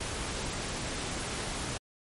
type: noise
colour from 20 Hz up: pink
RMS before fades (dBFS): -35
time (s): 0-1.78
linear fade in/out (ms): 10
effects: MP3 48 kbps